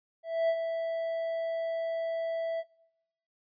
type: tone with ADSR envelope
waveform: triangle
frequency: 659.3 Hz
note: E5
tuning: in tune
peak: -20 dBFS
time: 0.23-2.64 s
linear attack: 260 ms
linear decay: 62 ms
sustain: -7 dB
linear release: 46 ms
effects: noise-tail reverb RT60 0.8 s tail -24 dB re dry + resampled to 11025 Hz